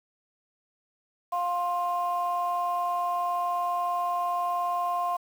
sine tone pair together, 704.1 / 1055 Hz, F5 / C6, +14 / +14 cents, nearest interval perfect fifth, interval 700 cents, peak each -27 / -27 dBFS, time 1.32-5.17 s, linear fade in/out 10 ms, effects tanh soft clip ceiling -19 dBFS + 8-bit

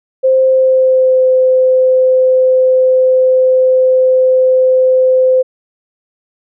sine tone with pitch glide, 523.3 to 515.2 Hz, C5 to C5, 0 to -27 cents, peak -6 dBFS, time 0.23-5.43 s, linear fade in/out 20 ms, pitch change -27 cents, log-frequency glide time 0.46-1.25 s, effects none

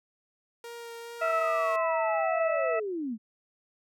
sawtooth tone with vibrato, 467.4 Hz, A#4, 5 cents sharp, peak -36 dBFS, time 0.64-1.76 s, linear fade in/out 2 ms, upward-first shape sine, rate 2.4 Hz, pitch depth 11 cents each way
sine linear sweep, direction down, 1410 to 204.9 Hz, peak -30 dBFS, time 1.19-3.18 s, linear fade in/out 50 ms
harmonic tone, 653 Hz, E5, 17 cents flat, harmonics 1 / 2 / 3 / 4, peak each -27 / -33 / -37 / -39 dBFS, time 1.21-2.8 s, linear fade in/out 10 ms
effects none

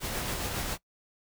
pink noise with tremolo, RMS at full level -32 dBFS, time 0-0.78 s, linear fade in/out 50 ms, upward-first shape sine, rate 7.3 Hz, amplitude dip 30%, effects noise-tail reverb RT60 0.1 s tail -21 dB re dry

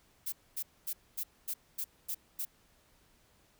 violet noise bursts, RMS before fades -36 dBFS, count 8, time 0.26-2.452 s, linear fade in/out 10 ms, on 64 ms, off 240 ms, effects pink hiss -67 dBFS RMS until 3.59 s

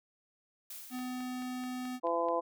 blue noise with exponential decay, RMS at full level -43 dBFS, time 0.7-1.72 s, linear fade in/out 5 ms, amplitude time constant 220 ms
square tone, 252.1 Hz, B3, 36 cents sharp, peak -37 dBFS, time 0.9-2 s, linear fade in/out 50 ms
click train, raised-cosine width 0.3 ms, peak -36 dBFS, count 7, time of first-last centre 0.99-2.286 s, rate 4.63 Hz
harmonic tone, 169.1 Hz, E3, 44 cents sharp, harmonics 2 / 3 / 4 / 5 / 6, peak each -38 / -33 / -34 / -40 / -34 dBFS, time 2.03-2.41 s, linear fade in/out 20 ms
effects none

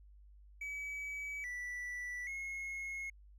triangle tone with pitch steps, 2283 / 1966 / 2167 Hz, D7 / B6 / C#7, -50 / -8 / -40 cents, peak -38 dBFS, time 0.61-3.1 s, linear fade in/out 5 ms, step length 830 ms, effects added 50 Hz sine -56 dBFS peak until 3.38 s

